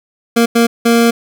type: tone bursts at uneven times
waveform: 25% pulse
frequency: 233.1 Hz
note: A#3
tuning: in tune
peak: -4 dBFS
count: 3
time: 0.36-0.46 / 0.55-0.67 / 0.85-1.11 s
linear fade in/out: 10 ms
effects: none

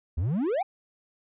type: exponential sweep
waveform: triangle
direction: up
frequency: 71.5 to 830.6 Hz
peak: -22 dBFS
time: 0.17-0.63 s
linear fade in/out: 10 ms
effects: resampled to 8000 Hz

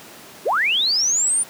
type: linear sweep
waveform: sine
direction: up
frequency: 311.1 to 9397 Hz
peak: -16 dBFS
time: 0.45-1.44 s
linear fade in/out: 20 ms
effects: pink hiss -41 dBFS RMS until 1.49 s + high-pass 200 Hz 12 dB/octave

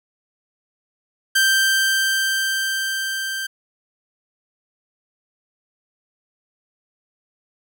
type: tone with level ramp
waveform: sawtooth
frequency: 1568 Hz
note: G6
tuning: in tune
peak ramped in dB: -10 to -21 dBFS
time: 1.35-3.47 s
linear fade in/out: 10 ms
effects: none

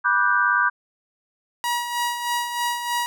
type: chord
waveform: sine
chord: G major seventh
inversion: first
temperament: just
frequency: 980 / 1176 / 1470 / 1568 Hz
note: B5 / D6 / F#6 / G6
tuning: -14 / +2 / -12 / 0 cents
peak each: -24 / -22 / -23 / -20 dBFS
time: 0.04-0.7 s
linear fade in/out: 20 ms
type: tone with tremolo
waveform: sawtooth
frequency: 959 Hz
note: A#5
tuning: 49 cents sharp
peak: -17 dBFS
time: 1.64-3.06 s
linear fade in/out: 0 ms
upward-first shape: sine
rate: 3.2 Hz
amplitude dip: 55%
effects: none

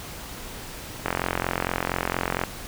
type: click train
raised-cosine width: 0.5 ms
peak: -8 dBFS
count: 62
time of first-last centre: 1.06-2.437 s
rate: 44.3 Hz
effects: pink hiss -38 dBFS RMS until 2.67 s

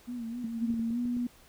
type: tone with vibrato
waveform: sine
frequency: 236.1 Hz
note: A#3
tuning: 22 cents sharp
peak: -34 dBFS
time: 0.07-0.82 s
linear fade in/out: 20 ms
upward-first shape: sine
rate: 3.8 Hz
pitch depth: 76 cents each way
type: tone with pitch glide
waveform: sine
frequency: 229.3 to 242.7 Hz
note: A#3 to B3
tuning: -28 to -30 cents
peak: -28 dBFS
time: 0.44-1.27 s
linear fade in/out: 5 ms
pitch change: +98 cents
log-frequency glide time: 0.91-0.98 s
type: clicks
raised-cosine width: 3 ms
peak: -33 dBFS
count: 6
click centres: 0.704 / 0.741 / 0.795 / 0.906 / 1.055 / 1.168 s
effects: pink hiss -58 dBFS RMS until 1.48 s

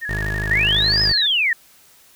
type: tone with vibrato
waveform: sine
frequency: 1760 Hz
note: A6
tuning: in tune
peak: -24 dBFS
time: 0.01-1.27 s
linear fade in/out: 20 ms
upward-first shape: square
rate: 12 Hz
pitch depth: 73 cents each way
type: tone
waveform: 20% pulse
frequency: 51.91 Hz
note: G#1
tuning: in tune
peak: -18 dBFS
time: 0.09-1.13 s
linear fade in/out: 5 ms
type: linear two-way sweep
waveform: sine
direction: up then down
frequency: 1760 to 5160 to 1760 Hz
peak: -15 dBFS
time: 0.51-1.53 s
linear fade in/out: 2 ms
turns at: 1.02 s
effects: white hiss -51 dBFS RMS until 2.15 s

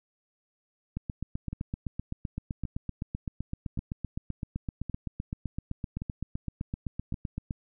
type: two click trains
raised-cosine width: 5 ms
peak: -20 / -22 dBFS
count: 52 / 6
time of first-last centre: 0.97-7.508 / 1.53-7.142 s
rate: 7.8 / 0.891 Hz
effects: none

